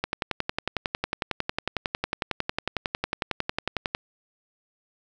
click train, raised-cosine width 0.3 ms, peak -9 dBFS, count 44, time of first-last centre 0.04-3.949 s, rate 11 Hz, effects none

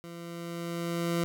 20% pulse tone with level ramp, 170 Hz, F3, 46 cents flat, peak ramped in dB -37 to -21 dBFS, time 0.04-1.24 s, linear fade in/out 0 ms, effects none

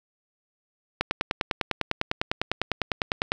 click train, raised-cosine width 0.3 ms, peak -7 dBFS, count 24, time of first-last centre 1.01-3.319 s, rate 9.96 Hz, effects 8-bit

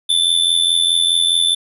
square tone with amplitude modulation, 3520 Hz, A7, in tune, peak -10 dBFS, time 0.09-1.55 s, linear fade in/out 10 ms, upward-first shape sine, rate 84.8 Hz, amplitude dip 70%, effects resampled to 32000 Hz

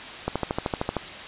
click train, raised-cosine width 1 ms, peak -10 dBFS, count 10, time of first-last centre 0.28-0.967 s, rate 13.1 Hz, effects white hiss -37 dBFS RMS until 1.27 s + resampled to 8000 Hz

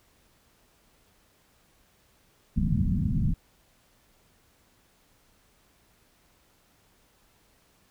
white low-pass noise, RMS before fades -25 dBFS, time 2.56-3.34 s, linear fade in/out 10 ms, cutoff 220 Hz, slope 48 dB/octave, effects pink hiss -64 dBFS RMS until 7.9 s

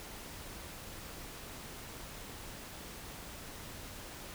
silence, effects pink hiss -47 dBFS RMS until 4.34 s

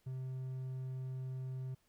triangle tone, 130 Hz, C3, 11 cents flat, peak -37 dBFS, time 0.06-1.75 s, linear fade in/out 10 ms, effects pink hiss -75 dBFS RMS until 1.88 s

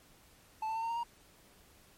triangle tone with pitch steps, 876 / 888.7 / 901.7 / 914.8 / 928.1 / 941.6 Hz, A5 / A5 / A5 / A#5 / A#5 / A#5, -8 / +17 / +42 / -33 / -8 / +17 cents, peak -31 dBFS, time 0.62-1.034 s, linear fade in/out 5 ms, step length 69 ms, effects pink hiss -62 dBFS RMS until 1.97 s + MP3 64 kbps

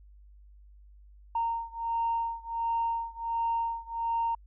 sine beating tone pair, 922 / 923.4 Hz, A#5 / A#5, -19 / -17 cents, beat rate 1.4 Hz, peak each -30 / -31 dBFS, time 1.35-4.35 s, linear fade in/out 5 ms, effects tanh soft clip ceiling -21 dBFS + added 50 Hz sine -51 dBFS peak until 4.46 s

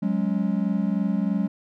triangle chord, F# suspended second, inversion none, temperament just, 185 / 208.1 / 277.5 Hz, F#3 / G#3 / C#4, 0 / +4 / +2 cents, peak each -23 / -22 / -28 dBFS, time 0.02-1.48 s, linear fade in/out 10 ms, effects none

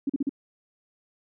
sine tone bursts, 277.2 Hz, C#4, in tune, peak -22 dBFS, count 4, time 0.07-0.294 s, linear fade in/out 5 ms, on 26 ms, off 40 ms, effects none

